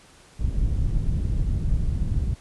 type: low-pass noise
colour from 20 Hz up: pink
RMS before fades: -23 dBFS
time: 0.39-2.35 s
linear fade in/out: 20 ms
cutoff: 120 Hz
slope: 12 dB/octave
effects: pink hiss -52 dBFS RMS until 2.4 s + resampled to 24000 Hz